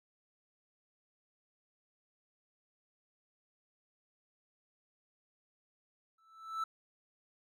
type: tone with exponential growth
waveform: triangle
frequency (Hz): 1318.5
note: E6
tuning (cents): 0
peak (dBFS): -29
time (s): 6.18-6.64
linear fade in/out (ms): 5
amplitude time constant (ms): 100
effects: none